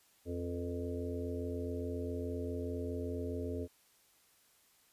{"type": "harmonic tone with a mistuned harmonic", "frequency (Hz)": 87.31, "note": "F2", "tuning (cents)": 0, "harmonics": [1, 3, 4, 5, 6, 7], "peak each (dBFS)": [-40, -41, -47, -41, -50, -48], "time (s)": [0.25, 3.68], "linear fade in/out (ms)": 50, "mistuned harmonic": 6, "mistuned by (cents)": -76, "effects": ["white hiss -68 dBFS RMS until 4.92 s", "resampled to 32000 Hz"]}